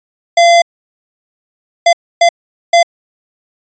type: tone bursts at uneven times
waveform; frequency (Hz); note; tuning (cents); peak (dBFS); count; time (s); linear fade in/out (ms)
square; 685; F5; -34; -5; 4; 0.37-0.62 / 1.86-1.93 / 2.21-2.29 / 2.73-2.83; 5
effects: resampled to 16000 Hz